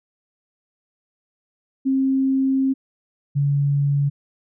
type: tone pair in turn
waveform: sine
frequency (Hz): 267 / 141.97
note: C4 / C#3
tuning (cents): +35 / +42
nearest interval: major seventh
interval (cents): 1093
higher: first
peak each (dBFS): -16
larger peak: neither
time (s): 1.85-2.74 / 3.35-4.1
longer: first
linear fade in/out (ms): 20
effects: none